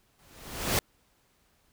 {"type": "noise with exponential growth", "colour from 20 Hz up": "pink", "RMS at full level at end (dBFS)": -23, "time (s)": [0.19, 0.79], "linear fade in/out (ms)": 1, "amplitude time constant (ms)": 130, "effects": ["pink hiss -68 dBFS RMS until 1.72 s"]}